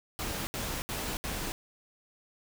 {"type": "noise bursts", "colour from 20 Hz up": "pink", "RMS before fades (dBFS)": -35, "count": 4, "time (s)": [0.19, 1.52], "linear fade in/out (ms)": 0, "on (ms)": 280, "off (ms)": 70, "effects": []}